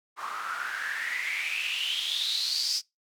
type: noise with band-pass filter sweep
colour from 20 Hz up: white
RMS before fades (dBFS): -31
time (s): 0.16-2.82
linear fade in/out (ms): 50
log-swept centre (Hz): 1100 to 5200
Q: 8.7
effects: noise-tail reverb RT60 0.2 s tail -24 dB re dry